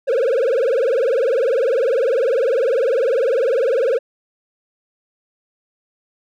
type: tone with vibrato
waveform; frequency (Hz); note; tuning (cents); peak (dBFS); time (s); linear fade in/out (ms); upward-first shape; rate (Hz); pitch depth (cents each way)
triangle; 497.2; B4; +12; -12; 0.07-3.99; 20; triangle; 20; 240
effects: none